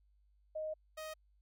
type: tone pair in turn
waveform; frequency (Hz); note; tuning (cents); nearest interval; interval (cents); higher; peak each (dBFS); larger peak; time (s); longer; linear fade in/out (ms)
sine / sawtooth; 622.3 / 625.9; D#5 / D#5; 0 / +10; unison; 10; second; -37 / -39; first; 0.55-0.74 / 0.97-1.14; first; 10
effects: added 50 Hz sine -67 dBFS peak until 1.41 s